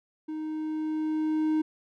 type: tone with level ramp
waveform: triangle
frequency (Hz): 311.1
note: D#4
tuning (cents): 0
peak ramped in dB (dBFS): -30 to -20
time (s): 0.28-1.62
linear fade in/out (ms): 10
effects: none